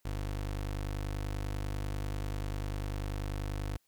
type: tone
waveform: 25% pulse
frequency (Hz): 50.2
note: G1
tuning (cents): +42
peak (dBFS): -30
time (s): 0.05-3.77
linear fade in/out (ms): 5
effects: white hiss -74 dBFS RMS until 3.87 s